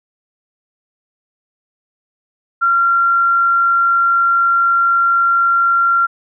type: tone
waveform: sine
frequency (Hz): 1376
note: F6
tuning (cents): -26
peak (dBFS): -10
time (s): 2.61-6.07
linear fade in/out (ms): 20
effects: none